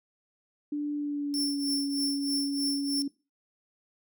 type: tone with pitch glide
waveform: sine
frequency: 293.5 to 280.4 Hz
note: D4 to C#4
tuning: -1 to +20 cents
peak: -28 dBFS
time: 0.72-3.08 s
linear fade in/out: 5 ms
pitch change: -79 cents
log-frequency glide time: 0.94-1.7 s
type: tone with tremolo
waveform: sawtooth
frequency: 5390 Hz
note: E8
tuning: 38 cents sharp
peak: -25 dBFS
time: 1.34-3.02 s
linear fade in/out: 0 ms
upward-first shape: triangle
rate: 3.2 Hz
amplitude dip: 85%
effects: noise-tail reverb RT60 0.3 s tail -21 dB re dry